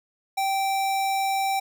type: tone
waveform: square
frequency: 779 Hz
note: G5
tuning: 11 cents flat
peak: -23 dBFS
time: 0.37-1.6 s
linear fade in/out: 10 ms
effects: none